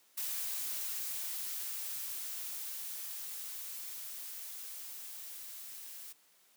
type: noise with level ramp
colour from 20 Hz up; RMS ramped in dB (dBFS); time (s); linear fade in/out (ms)
blue; -37 to -48; 0.17-6.13; 10
effects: white hiss -67 dBFS RMS until 6.56 s + high-pass 200 Hz 12 dB/octave